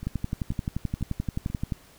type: two click trains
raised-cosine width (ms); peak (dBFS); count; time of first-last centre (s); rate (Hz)
5; -23 / -15; 4 / 20; 0.03-1.501 / 0.07-1.722; 2.04 / 11.5
effects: pink hiss -54 dBFS RMS until 1.98 s